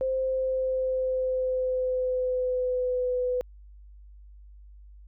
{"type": "tone with pitch glide", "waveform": "sine", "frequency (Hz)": [523.3, 499.7], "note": ["C5", "B4"], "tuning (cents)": [0, 20], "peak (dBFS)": -24, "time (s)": [0.01, 3.41], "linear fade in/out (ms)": 0, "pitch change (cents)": -80, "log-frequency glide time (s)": [0.2, 3.18], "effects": ["added 50 Hz sine -46 dBFS peak until 5.07 s"]}